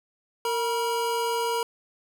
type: tone pair together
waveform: square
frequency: 461.2 / 963 Hz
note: A#4 / B5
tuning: -19 / -44 cents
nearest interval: octave + minor second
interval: 1275 cents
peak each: -28 dBFS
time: 0.45-1.63 s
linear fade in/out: 2 ms
effects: none